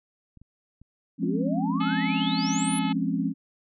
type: clicks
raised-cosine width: 5 ms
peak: -37 dBFS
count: 3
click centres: 0.373 / 0.416 / 0.816 s
type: chord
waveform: sine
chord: Db major seventh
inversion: first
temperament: just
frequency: 173.24 / 207.9 / 259.9 / 277.2 Hz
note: F3 / Ab3 / C4 / Db4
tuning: -14 / +2 / -11 / 0 cents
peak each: -29 dBFS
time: 1.18-3.34 s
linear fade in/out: 50 ms
type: exponential sweep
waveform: sine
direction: up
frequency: 324.4 to 11175 Hz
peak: -31 dBFS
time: 1.23-2.79 s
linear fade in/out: 2 ms
type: harmonic tone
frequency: 430 Hz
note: A4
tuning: 40 cents flat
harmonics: 2 / 3 / 4 / 5 / 6 / 7 / 8 / 9 / 10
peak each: -32 / -39 / -46 / -40 / -41 / -40 / -42 / -48 / -49 dBFS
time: 1.8-2.93 s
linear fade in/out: 10 ms
effects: none